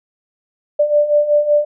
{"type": "beating tone pair", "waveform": "sine", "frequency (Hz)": [587, 592.3], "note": ["D5", "D5"], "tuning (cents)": [-1, 15], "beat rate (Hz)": 5.3, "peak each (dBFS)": [-17, -12], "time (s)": [0.79, 1.65], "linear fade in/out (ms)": 10, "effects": []}